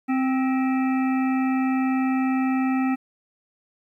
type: harmonic tone with a mistuned harmonic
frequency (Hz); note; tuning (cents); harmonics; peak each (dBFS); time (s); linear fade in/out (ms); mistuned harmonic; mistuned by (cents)
261.6; C4; 0; 1 / 3 / 5 / 7 / 9 / 10; -20 / -30 / -34 / -37 / -39 / -40; 0.08-2.96; 20; 7; +63
effects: 10-bit